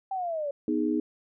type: linear sweep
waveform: sine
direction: down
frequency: 784 to 554.4 Hz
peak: -28 dBFS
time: 0.11-0.51 s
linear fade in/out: 5 ms
type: chord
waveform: sine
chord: G# minor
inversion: first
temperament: equal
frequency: 246.9 / 311.1 / 415.3 Hz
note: B3 / D#4 / G#4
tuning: 0 / 0 / 0 cents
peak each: -29 / -26 / -32 dBFS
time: 0.68-1 s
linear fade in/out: 2 ms
effects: none